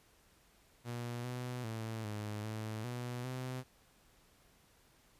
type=tone with pitch steps; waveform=sawtooth; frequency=120.1 / 124.3 / 111.8 / 105.4 / 109.1 / 122.6 / 128 Hz; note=B2 / B2 / A2 / G#2 / A2 / B2 / C3; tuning=-48 / +12 / +28 / +26 / -14 / -12 / -38 cents; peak=-35 dBFS; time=0.84-3.64 s; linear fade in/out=50 ms; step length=400 ms; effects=pink hiss -67 dBFS RMS until 5.19 s + resampled to 32000 Hz